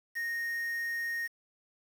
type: tone with quantisation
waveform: triangle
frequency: 1858 Hz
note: A#6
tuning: 6 cents flat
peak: -30 dBFS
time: 0.15-1.28 s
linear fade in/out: 20 ms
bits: 8
effects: none